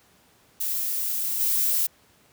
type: noise with level steps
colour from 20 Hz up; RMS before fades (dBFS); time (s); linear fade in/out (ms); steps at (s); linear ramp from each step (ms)
violet; -27 / -23; 0.6-1.87; 10; 1.39; 20
effects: pink hiss -59 dBFS RMS until 2.32 s + high-pass 80 Hz 12 dB/octave